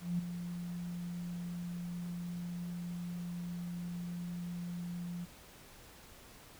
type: tone with ADSR envelope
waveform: sine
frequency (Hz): 174.61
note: F3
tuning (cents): 0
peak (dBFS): -29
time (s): 0-5.26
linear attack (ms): 190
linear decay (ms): 7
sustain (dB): -9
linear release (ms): 24
effects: pink hiss -56 dBFS RMS until 6.59 s